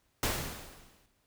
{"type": "noise with exponential decay", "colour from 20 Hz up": "pink", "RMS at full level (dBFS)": -28, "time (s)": [0.23, 1.06], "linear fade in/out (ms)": 1, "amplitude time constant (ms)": 180, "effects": ["pink hiss -73 dBFS RMS until 1.26 s"]}